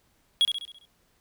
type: tone with echo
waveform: triangle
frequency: 3322 Hz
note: G#7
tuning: in tune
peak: -16 dBFS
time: 0.41-0.45 s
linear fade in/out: 0 ms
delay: 67 ms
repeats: 6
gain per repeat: -6 dB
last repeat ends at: 0.852 s
effects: pink hiss -67 dBFS RMS until 1.2 s